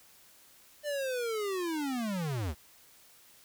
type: linear sweep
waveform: square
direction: down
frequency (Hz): 600 to 65.41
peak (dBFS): -32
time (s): 0.83-2.55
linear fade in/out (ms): 50
effects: white hiss -59 dBFS RMS until 3.44 s